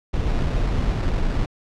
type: noise with sample-and-hold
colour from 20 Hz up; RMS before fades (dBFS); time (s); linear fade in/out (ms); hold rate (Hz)
brown; -21; 0.13-1.46; 10; 3150
effects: low-pass 5000 Hz 12 dB/octave